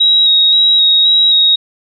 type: tone with vibrato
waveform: sine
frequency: 3810 Hz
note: A#7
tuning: 37 cents sharp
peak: -6 dBFS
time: 0-1.56 s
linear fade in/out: 10 ms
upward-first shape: square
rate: 1.9 Hz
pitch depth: 16 cents each way
effects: none